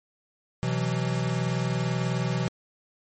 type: chord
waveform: square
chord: B suspended fourth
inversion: none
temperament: equal with one note detuned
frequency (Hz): 126.58 / 164.81 / 185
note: B2 / E3 / F#3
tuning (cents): +43 / 0 / 0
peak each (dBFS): -28 / -30 / -33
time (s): 0.63-2.48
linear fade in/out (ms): 0
effects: MP3 32 kbps

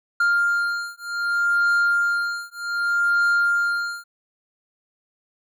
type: beating tone pair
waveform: triangle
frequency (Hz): 1400 / 1400.65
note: F6 / F6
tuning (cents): +4 / +5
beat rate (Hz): 0.65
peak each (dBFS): -20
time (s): 0.2-4.04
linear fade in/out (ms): 5
effects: none

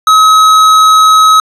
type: tone with tanh clipping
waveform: sine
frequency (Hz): 1278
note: D#6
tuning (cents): +46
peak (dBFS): -4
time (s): 0.07-1.4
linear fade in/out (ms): 2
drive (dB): 14
effects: resampled to 32000 Hz

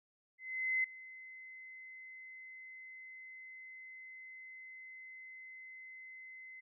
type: tone with ADSR envelope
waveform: sine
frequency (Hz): 2050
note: C7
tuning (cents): -36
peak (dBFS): -29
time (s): 0.38-6.61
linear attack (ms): 460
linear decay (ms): 4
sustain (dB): -20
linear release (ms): 17
effects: none

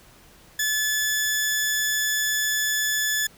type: tone pair together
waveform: sawtooth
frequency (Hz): 1726 / 3452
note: A6 / A7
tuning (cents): -34 / -34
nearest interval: octave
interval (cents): 1200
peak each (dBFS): -20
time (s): 0.59-3.27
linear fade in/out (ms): 5
effects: pink hiss -52 dBFS RMS until 3.37 s

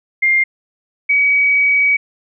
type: tone pair in turn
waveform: sine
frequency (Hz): 2112 / 2268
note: C7 / C#7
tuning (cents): +16 / +39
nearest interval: minor second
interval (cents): 123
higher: second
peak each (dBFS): -10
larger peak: neither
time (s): 0.22-0.44 / 1.09-1.97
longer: second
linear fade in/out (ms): 10
effects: none

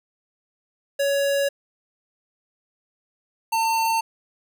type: tone pair in turn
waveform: square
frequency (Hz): 560 / 901.4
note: C#5 / A5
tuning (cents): +18 / +42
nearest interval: minor sixth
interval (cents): 824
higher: second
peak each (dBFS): -20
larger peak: neither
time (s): 0.99-1.49 / 3.52-4.01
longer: first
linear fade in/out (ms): 10
effects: none

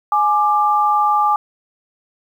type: tone pair together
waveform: sine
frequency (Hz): 837.9 / 1185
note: G#5 / D6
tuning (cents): +15 / +15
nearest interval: tritone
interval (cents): 600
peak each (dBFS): -15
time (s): 0.12-1.36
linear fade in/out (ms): 2
effects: 8-bit

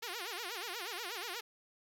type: tone with vibrato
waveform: 5% pulse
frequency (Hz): 410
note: G#4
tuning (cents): -22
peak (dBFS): -28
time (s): 0.02-1.41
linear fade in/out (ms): 10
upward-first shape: sine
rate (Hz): 8.3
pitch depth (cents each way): 290
effects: none

